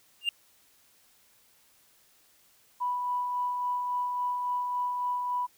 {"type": "tone with exponential growth", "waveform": "triangle", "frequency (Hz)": 2800, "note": "F7", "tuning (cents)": 4, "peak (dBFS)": -18, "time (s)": [0.21, 0.29], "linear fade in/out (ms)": 2, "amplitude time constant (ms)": 17}
{"type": "tone with tremolo", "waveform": "sine", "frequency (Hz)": 986, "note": "B5", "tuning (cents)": -3, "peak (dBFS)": -26, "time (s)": [2.8, 5.47], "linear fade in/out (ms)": 20, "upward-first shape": "sine", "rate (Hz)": 3.6, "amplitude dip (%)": 30}
{"effects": ["tanh soft clip ceiling -17 dBFS", "white hiss -63 dBFS RMS until 5.57 s"]}